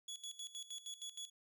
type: tone with tremolo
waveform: 25% pulse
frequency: 3384 Hz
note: G#7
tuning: 32 cents sharp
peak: -40 dBFS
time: 0.08-1.3 s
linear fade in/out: 5 ms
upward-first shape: square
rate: 6.4 Hz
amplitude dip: 80%
effects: none